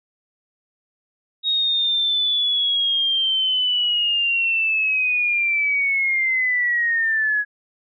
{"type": "linear sweep", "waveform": "sine", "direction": "down", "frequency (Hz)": [3770, 1670], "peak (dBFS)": -17, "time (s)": [1.43, 7.45], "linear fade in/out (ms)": 50, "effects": []}